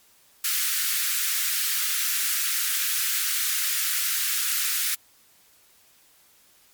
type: high-pass noise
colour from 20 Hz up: white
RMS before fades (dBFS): -25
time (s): 0.44-4.95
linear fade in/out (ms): 5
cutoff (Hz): 1300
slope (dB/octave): 48
effects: white hiss -58 dBFS RMS until 6.73 s + MP3 96 kbps